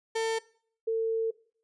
35% pulse / sine tone pair in turn, 450 / 450 Hz, A4 / A4, +39 / +39 cents, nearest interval unison, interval 0 cents, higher neither, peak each -25 dBFS, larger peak neither, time 0.15-0.39 / 0.87-1.31 s, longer second, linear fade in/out 10 ms, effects noise-tail reverb RT60 0.5 s tail -20 dB re dry + resampled to 22050 Hz

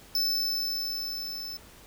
square tone with level ramp, 5274 Hz, E8, in tune, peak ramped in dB -24 to -36 dBFS, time 0.15-1.57 s, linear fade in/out 2 ms, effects pink hiss -52 dBFS RMS until 1.86 s

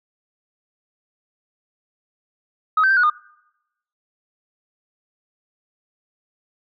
sine tone with pitch steps, 1266 / 1547 / 1572 / 1458 / 1219 Hz, D#6 / G6 / G6 / F#6 / D#6, +30 / -23 / +4 / -26 / -36 cents, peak -12 dBFS, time 2.77-3.1 s, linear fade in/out 5 ms, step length 66 ms, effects noise-tail reverb RT60 0.9 s tail -25 dB re dry + tanh soft clip ceiling -9 dBFS

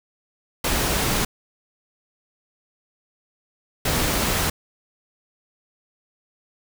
pink noise bursts at uneven times, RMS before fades -22 dBFS, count 2, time 0.64-1.25 / 3.85-4.5 s, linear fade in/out 5 ms, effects none

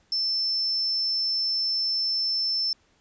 sine tone, 5310 Hz, E8, 12 cents sharp, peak -23 dBFS, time 0.12-2.73 s, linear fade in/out 2 ms, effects pink hiss -64 dBFS RMS until 3 s + resampled to 16000 Hz

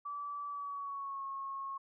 sine tone with pitch glide, 1155 to 1090.8 Hz, D6 to C#6, -29 to -28 cents, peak -38 dBFS, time 0.05-1.78 s, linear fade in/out 10 ms, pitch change -99 cents, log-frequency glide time 0.48-1.24 s, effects none

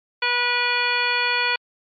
harmonic tone, 486.9 Hz, B4, 25 cents flat, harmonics 1 / 2 / 3 / 4 / 5 / 6 / 7 / 9, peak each -32 / -26 / -25 / -28 / -23 / -30 / -30 / -29 dBFS, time 0.22-1.56 s, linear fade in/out 5 ms, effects MP3 64 kbps

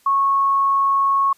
sine tone, 1100 Hz, C#6, 14 cents flat, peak -14 dBFS, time 0.06-1.33 s, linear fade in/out 5 ms, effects white hiss -57 dBFS RMS until 1.37 s + resampled to 32000 Hz

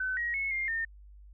sine tone with pitch steps, 1517 / 1895 / 2192 / 2115 / 1820 Hz, F#6 / A#6 / C#7 / C7 / A#6, +43 / +28 / -20 / +18 / -42 cents, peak -29 dBFS, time 0-0.85 s, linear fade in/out 5 ms, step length 170 ms, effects added 50 Hz sine -49 dBFS peak until 1.33 s

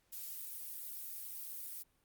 violet noise, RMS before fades -45 dBFS, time 0.12-1.83 s, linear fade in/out 10 ms, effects pink hiss -75 dBFS RMS until 2.04 s + Opus 48 kbps

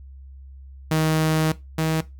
sawtooth tone pair in turn, 157.6 / 159.25 Hz, D#3 / D#3, +23 / +41 cents, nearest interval unison, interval 18 cents, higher second, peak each -14 / -16 dBFS, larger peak first, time 0.91-1.52 / 1.78-2.01 s, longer first, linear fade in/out 5 ms, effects noise-tail reverb RT60 0.2 s tail -17 dB re dry + added 67 Hz sine -39 dBFS peak until 2.19 s

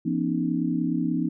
sine tone cluster, 170.8 / 241.3 / 271.2 / 307.8 Hz, F3 / B3 / C#4 / D#4, -38 / -40 / -38 / -19 cents, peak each -28 dBFS, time 0.05-1.29 s, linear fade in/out 10 ms, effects none

